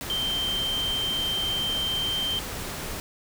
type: tone in noise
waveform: sine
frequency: 3136 Hz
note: G7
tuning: in tune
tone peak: -25 dBFS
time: 0.1-2.39 s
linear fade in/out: 0 ms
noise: pink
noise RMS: -34 dBFS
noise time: 0.01-3 s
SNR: +6 dB
effects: none